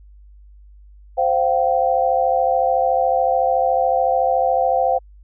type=chord; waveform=sine; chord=C suspended fourth; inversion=none; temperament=equal with one note detuned; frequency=523.3 / 698.5 / 772.3 Hz; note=C5 / F5 / G5; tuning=0 / 0 / -26 cents; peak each=-19 dBFS; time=1.17-4.99 s; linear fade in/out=20 ms; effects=added 50 Hz sine -42 dBFS peak until 5.23 s